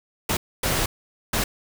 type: noise bursts at uneven times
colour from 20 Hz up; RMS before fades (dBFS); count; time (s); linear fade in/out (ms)
pink; -23; 3; 0.29-0.37 / 0.63-0.86 / 1.33-1.44; 5
effects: none